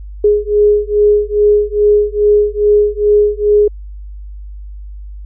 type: beating tone pair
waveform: sine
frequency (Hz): 415.3 / 417.7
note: G#4 / G#4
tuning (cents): 0 / +10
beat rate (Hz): 2.4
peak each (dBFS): -11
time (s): 0.24-3.68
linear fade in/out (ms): 5
effects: added 50 Hz sine -26 dBFS peak until 5.25 s